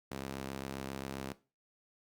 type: tone with high-pass filter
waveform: sawtooth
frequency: 67.5 Hz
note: C#2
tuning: 45 cents flat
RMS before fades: -42 dBFS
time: 0.11-1.33 s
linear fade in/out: 5 ms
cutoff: 190 Hz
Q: 0.77
effects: noise-tail reverb RT60 0.3 s tail -17 dB re dry + Opus 48 kbps